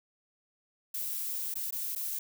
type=noise with dropouts; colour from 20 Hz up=violet; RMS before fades=-35 dBFS; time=0.94-2.19 s; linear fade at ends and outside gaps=5 ms; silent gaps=1.541-1.555 / 1.708-1.724 / 1.952-1.959 s; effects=none